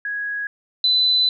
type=tone pair in turn; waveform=sine; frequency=1661.2 / 4008 Hz; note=G#6 / B7; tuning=0 / +25 cents; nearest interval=octave + minor third; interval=1525 cents; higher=second; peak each=-23 / -14 dBFS; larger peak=second; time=0.05-0.47 / 0.84-1.29 s; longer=second; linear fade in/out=2 ms; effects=none